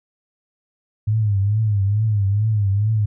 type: tone with vibrato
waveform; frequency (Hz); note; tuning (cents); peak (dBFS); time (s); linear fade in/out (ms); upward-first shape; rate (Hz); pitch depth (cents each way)
sine; 103.9; G#2; +1; -15; 1.07-3.06; 10; triangle; 2.3; 130
effects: none